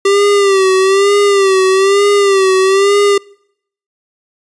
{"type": "tone with vibrato", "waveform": "square", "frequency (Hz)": 392, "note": "G4", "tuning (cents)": 0, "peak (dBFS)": -8, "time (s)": [0.05, 3.18], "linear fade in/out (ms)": 5, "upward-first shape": "sine", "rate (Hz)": 1.1, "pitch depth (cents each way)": 67, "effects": ["noise-tail reverb RT60 0.7 s tail -26 dB re dry", "resampled to 22050 Hz"]}